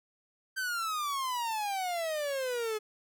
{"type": "exponential sweep", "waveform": "45% pulse", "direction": "down", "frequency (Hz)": [1568, 422], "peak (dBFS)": -31, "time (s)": [0.56, 2.79], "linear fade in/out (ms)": 20, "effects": []}